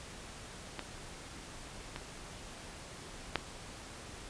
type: clicks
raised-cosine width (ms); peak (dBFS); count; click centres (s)
0.3; -21 / -24 / -13; 3; 0.793 / 1.961 / 3.357
effects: pink hiss -48 dBFS RMS until 4.29 s + resampled to 22050 Hz